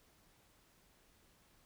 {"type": "silence", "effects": ["pink hiss -69 dBFS RMS until 1.65 s"]}